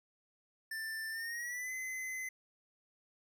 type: tone with pitch glide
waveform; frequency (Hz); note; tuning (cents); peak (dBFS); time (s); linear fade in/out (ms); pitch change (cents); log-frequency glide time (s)
square; 1777 to 2041; A6 to C7; +17 to -44; -39; 0.71-2.29; 5; +239; 1.11-1.73
effects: 13-bit